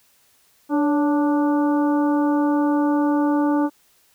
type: harmonic tone with a mistuned harmonic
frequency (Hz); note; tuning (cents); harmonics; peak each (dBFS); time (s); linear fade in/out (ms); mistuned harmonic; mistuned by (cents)
293.7; D4; 0; 1 / 2 / 3 / 4 / 5; -17 / -27 / -26 / -32 / -36; 0.69-3.7; 50; 2; -57
effects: white hiss -59 dBFS RMS until 4.14 s

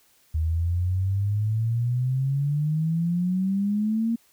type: exponential sweep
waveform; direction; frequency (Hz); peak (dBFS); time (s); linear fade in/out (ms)
sine; up; 77.78 to 233.1; -21; 0.34-4.16; 10
effects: white hiss -61 dBFS RMS until 4.32 s

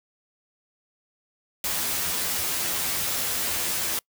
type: noise with comb filter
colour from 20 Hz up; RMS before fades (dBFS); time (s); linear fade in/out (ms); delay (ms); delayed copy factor
white; -27; 1.64-3.99; 2; 12; +0.65
effects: noise-tail reverb RT60 0.1 s tail -26 dB re dry

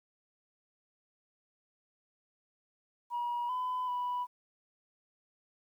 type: tone with pitch steps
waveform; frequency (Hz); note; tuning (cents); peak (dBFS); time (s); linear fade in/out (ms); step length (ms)
sine; 960 / 1006 / 985; B5 / B5 / B5; -49 / +32 / -5; -30; 3.1-4.27; 50; 390
effects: tanh soft clip ceiling -29 dBFS + 11-bit

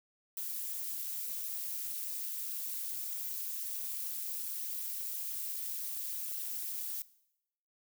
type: noise with amplitude modulation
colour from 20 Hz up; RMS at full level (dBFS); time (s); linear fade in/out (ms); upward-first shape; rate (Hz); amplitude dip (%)
violet; -35; 0.37-7.02; 2; sine; 232; 85
effects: noise-tail reverb RT60 0.8 s tail -19 dB re dry

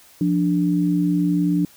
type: tone pair together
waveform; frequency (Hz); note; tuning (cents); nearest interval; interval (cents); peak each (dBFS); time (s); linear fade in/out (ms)
sine; 174.64 / 293.7; F3 / D4; 0 / 0; major sixth; 900; -19; 0.21-1.65; 2
effects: white hiss -50 dBFS RMS until 1.76 s

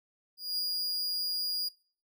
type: tone with ADSR envelope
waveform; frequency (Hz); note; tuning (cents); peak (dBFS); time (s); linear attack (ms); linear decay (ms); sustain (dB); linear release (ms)
45% pulse; 4861; D#8; -41; -28; 0.37-1.69; 220; 3; -2; 12
effects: noise-tail reverb RT60 0.5 s tail -24 dB re dry

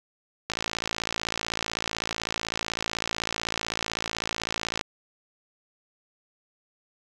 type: click train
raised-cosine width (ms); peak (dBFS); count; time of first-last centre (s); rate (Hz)
0.2; -10; 242; 0.5-4.811; 55.9
effects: none

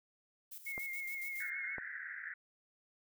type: noise with tremolo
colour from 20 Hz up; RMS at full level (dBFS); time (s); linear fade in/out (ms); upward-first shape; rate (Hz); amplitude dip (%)
violet; -48; 0.51-1.5; 10; square; 7.1; 60
type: tone with vibrato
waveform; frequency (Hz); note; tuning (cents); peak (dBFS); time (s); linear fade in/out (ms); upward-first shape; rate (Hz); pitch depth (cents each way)
sine; 2154; C7; +50; -39; 0.66-1.76; 10; triangle; 6.8; 47
type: clicks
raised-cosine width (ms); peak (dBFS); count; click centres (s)
1; -31 / -31; 2; 0.779 / 1.783
type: band-pass noise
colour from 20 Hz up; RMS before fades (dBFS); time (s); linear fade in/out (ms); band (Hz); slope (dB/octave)
pink; -45; 1.4-2.34; 5; 1500 to 2000; 96
effects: none

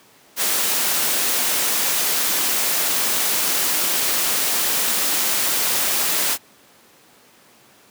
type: noise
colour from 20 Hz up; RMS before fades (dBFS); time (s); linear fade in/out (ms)
white; -20; 0.36-6.38; 50
effects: pink hiss -51 dBFS RMS until 7.9 s + high-pass 200 Hz 12 dB/octave

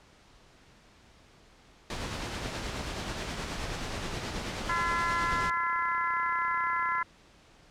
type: noise with tremolo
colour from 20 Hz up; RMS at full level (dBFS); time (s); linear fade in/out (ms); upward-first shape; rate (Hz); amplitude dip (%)
pink; -34; 1.9-5.5; 2; sine; 9.4; 30
type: click train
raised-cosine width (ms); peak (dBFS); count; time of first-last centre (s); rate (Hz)
0.5; -30; 86; 4.35-7.015; 31.9
type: harmonic tone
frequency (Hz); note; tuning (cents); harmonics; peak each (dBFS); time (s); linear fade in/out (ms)
340.3; F4; -45; 3 / 4 / 5 / 6; -30 / -32 / -34 / -36; 4.69-7.03; 5
effects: pink hiss -58 dBFS RMS until 7.7 s + low-pass 6000 Hz 12 dB/octave

